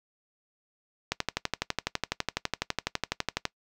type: click train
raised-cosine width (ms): 0.2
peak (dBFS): -9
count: 29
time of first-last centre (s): 1.12-3.453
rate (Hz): 12
effects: noise-tail reverb RT60 0.1 s tail -21 dB re dry